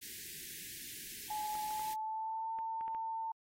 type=band-stop noise; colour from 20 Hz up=white; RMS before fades=-47 dBFS; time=0.01-1.95 s; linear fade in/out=20 ms; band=430 to 1600 Hz; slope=96 dB/octave
type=tone with pitch glide; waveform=sine; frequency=851 to 896.9 Hz; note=G#5 to A5; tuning=+42 to +33 cents; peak=-36 dBFS; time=1.3-3.32 s; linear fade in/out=5 ms; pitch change=+91 cents; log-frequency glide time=1.59-2.51 s
type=clicks; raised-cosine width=0.5 ms; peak=-37 dBFS; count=7; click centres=1.553 / 1.707 / 1.795 / 2.588 / 2.81 / 2.88 / 2.948 s
effects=AAC 48 kbps